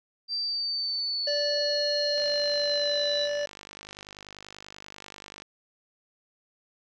sine exponential sweep, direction down, 4699 to 3953 Hz, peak -27 dBFS, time 0.28-3.29 s, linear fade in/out 50 ms
harmonic tone, 583 Hz, D5, 13 cents flat, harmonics 1 / 3 / 5 / 7 / 9 / 10, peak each -27 / -37 / -41 / -44 / -46 / -47 dBFS, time 1.27-3.46 s, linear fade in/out 5 ms
click train, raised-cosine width 0.2 ms, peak -25 dBFS, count 164, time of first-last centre 2.18-5.421 s, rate 50.3 Hz
effects none

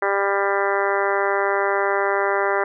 harmonic tone, 198.5 Hz, G3, 22 cents sharp, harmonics 2 / 3 / 4 / 5 / 6 / 7 / 8 / 9 / 10, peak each -23 / -25 / -26 / -27 / -28 / -28 / -29 / -30 / -30 dBFS, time 0.02-2.64 s, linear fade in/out 5 ms, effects none

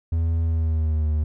triangle tone with pitch glide, 82.3 to 76.35 Hz, E2 to D#2, -2 to -32 cents, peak -17 dBFS, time 0.12-1.24 s, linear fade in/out 5 ms, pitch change -130 cents, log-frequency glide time 0.44-1.11 s, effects none

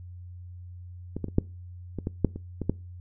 clicks, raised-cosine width 3 ms, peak -18 / -16 / -25 / -7 / -18 / -16 / -7 / -23 / -17 / -10 dBFS, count 10, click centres 1.166 / 1.243 / 1.284 / 1.384 / 1.987 / 2.071 / 2.247 / 2.36 / 2.617 / 2.696 s, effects noise-tail reverb RT60 0.3 s tail -23 dB re dry + added 89 Hz sine -40 dBFS peak until 3 s

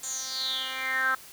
10% pulse tone with band-pass filter sweep, 262.1 Hz, C4, 3 cents sharp, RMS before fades -30 dBFS, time 0.03-1.15 s, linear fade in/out 5 ms, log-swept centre 7600 to 1400 Hz, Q 7.5, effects white hiss -48 dBFS RMS until 1.32 s

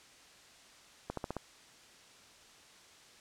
accelerating click train, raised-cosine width 1 ms, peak -22 dBFS, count 5, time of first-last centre 1.1-1.367 s, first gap 73 ms, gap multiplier 0.94, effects white hiss -58 dBFS RMS until 3.2 s + low-pass 7000 Hz 12 dB/octave

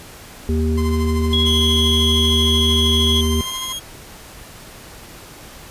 harmonic tone, 78.5 Hz, D#2, 16 cents sharp, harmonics 1 / 3 / 5, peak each -17 / -21 / -24 dBFS, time 0.49-3.41 s, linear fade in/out 0 ms
sawtooth tone with tremolo, 1037 Hz, C6, 16 cents flat, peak -23 dBFS, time 0.77-3.73 s, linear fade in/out 10 ms, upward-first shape triangle, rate 13 Hz, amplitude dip 70%
sine tone, 3322 Hz, G#7, in tune, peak -16 dBFS, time 1.33-3.21 s, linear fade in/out 2 ms
sawtooth tone with pitch glide, 3083 to 3264 Hz, G7 to G#7, -29 to -31 cents, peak -22 dBFS, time 1.45-3.8 s, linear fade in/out 20 ms, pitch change +98 cents, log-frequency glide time 3.11-3.65 s
effects pink hiss -39 dBFS RMS until 5.7 s + resampled to 32000 Hz

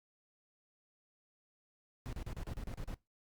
brown noise bursts, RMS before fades -41 dBFS, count 9, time 2.06-2.943 s, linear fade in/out 0 ms, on 67 ms, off 35 ms, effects noise-tail reverb RT60 0.2 s tail -21 dB re dry + Opus 48 kbps

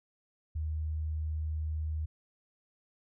sine tone, 77.78 Hz, D#2, in tune, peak -31 dBFS, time 0.55-2.06 s, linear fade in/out 10 ms, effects none

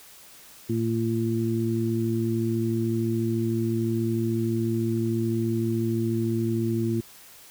harmonic tone, 113.8 Hz, A#2, 41 cents flat, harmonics 1 / 2 / 3, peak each -27 / -27 / -27 dBFS, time 0.69-7.01 s, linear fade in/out 10 ms, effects white hiss -49 dBFS RMS until 7.5 s

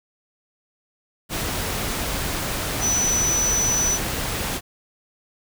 sine tone in noise, 5970 Hz, F#8, 15 cents sharp, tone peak -19 dBFS, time 2.8-3.99 s, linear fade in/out 50 ms, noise pink, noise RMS -26 dBFS, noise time 1.29-4.61 s, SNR +4 dB, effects none

